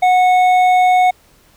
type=tone with hard clipping; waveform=sine; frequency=733 Hz; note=F#5; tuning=16 cents flat; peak=-10 dBFS; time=0.02-1.11 s; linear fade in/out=10 ms; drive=7 dB; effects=pink hiss -51 dBFS RMS until 1.56 s